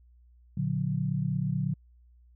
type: chord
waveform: sine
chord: Bb augmented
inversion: none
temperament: just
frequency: 116.54 / 145.68 / 182.1 Hz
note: Bb2 / D3 / F#3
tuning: 0 / -14 / -27 cents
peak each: -33 / -29 / -31 dBFS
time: 0.57-1.74 s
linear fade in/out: 5 ms
effects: added 60 Hz sine -55 dBFS peak until 2.35 s